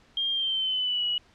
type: tone with pitch glide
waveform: sine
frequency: 3208 to 2925 Hz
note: G7 to F#7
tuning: +39 to -21 cents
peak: -24 dBFS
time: 0.17-1.18 s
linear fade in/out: 2 ms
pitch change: -160 cents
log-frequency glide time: 0.31-1.04 s
effects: pink hiss -59 dBFS RMS until 1.34 s + low-pass 5000 Hz 12 dB/octave